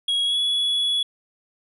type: tone with pitch glide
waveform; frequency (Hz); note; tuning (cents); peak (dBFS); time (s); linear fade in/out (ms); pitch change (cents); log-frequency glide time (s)
triangle; 3312 to 3386; G#7 to G#7; -5 to +33; -18; 0.08-1.03; 5; +38; 0.25-0.38
effects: resampled to 32000 Hz